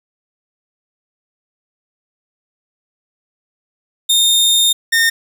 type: tone pair in turn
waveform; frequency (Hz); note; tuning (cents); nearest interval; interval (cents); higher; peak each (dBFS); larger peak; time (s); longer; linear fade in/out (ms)
sawtooth; 3656 / 1828; A#7 / A#6; -34 / -34; octave; 1200; first; -7; neither; 4.09-4.73 / 4.92-5.1; first; 10
effects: none